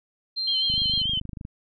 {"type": "tone", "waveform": "sine", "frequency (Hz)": 4162, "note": "C8", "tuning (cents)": -10, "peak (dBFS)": -25, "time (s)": [0.36, 1.03], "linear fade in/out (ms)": 20}
{"type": "tone with vibrato", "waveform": "sine", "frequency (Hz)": 3136, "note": "G7", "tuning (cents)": 0, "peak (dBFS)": -23, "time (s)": [0.47, 1.2], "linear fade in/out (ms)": 10, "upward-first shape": "sine", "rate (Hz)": 6.7, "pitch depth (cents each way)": 56}
{"type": "click train", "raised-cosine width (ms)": 5, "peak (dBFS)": -23, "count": 20, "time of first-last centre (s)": [0.7, 1.451], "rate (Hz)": 25.3}
{"effects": []}